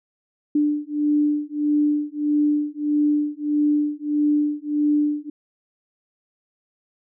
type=beating tone pair; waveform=sine; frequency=295.4 / 297 Hz; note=D4 / D4; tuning=+10 / +20 cents; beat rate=1.6 Hz; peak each=-21 / -21 dBFS; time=0.55-5.3 s; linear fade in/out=5 ms; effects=none